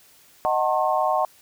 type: chord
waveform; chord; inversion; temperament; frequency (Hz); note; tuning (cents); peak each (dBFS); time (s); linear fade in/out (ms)
sine; D# diminished seventh; none; just; 622.3 / 746.7 / 896 / 1075.3; D#5 / F#5 / A5 / C6; 0 / +16 / +31 / +47; -24 / -23 / -26 / -25; 0.45-1.25; 0
effects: white hiss -54 dBFS RMS until 1.41 s